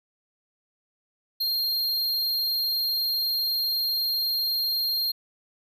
square tone, 4208 Hz, C8, 9 cents sharp, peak -24 dBFS, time 1.4-5.12 s, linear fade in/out 10 ms, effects none

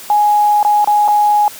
sine tone with dropouts, 833 Hz, G#5, 5 cents sharp, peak -8 dBFS, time 0.1-1.48 s, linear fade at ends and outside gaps 1 ms, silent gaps 0.629-0.649 / 0.845-0.874 / 1.079-1.084 s, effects white hiss -33 dBFS RMS until 1.59 s + high-pass 100 Hz 12 dB/octave

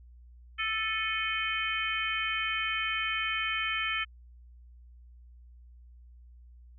harmonic tone with a mistuned harmonic, 440 Hz, A4, in tune, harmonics 3 / 4 / 5 / 6 / 7, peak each -35 / -35 / -35 / -35 / -35 dBFS, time 0.58-4.05 s, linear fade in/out 20 ms, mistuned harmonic 6, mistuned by -98 cents, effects added 60 Hz sine -50 dBFS peak until 6.78 s

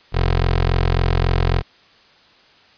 15% pulse tone with notch filter, 43.65 Hz, F1, in tune, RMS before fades -17 dBFS, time 0.12-1.63 s, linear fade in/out 50 ms, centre 190 Hz, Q 1.8, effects white hiss -51 dBFS RMS until 2.77 s + resampled to 11025 Hz

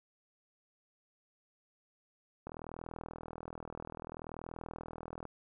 click train, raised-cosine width 1 ms, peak -29 dBFS, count 114, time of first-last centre 2.47-5.253 s, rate 40.6 Hz, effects none

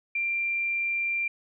sine tone, 2372 Hz, D7, 17 cents sharp, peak -25 dBFS, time 0.15-1.28 s, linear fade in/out 5 ms, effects none

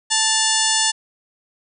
harmonic tone with a mistuned harmonic, 880 Hz, A5, in tune, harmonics 1 / 2 / 3 / 4 / 5 / 6 / 7 / 8 / 9 / 10, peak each -25 / -25 / -25 / -25 / -25 / -25 / -25 / -25 / -25 / -25 dBFS, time 0.1-0.92 s, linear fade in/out 20 ms, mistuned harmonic 3, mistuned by +130 cents, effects none

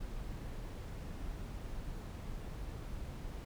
brown noise, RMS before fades -43 dBFS, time 0-3.45 s, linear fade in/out 10 ms, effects none

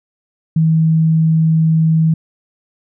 sine tone, 160.5 Hz, E3, 46 cents flat, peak -9 dBFS, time 0.56-2.14 s, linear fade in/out 5 ms, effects none

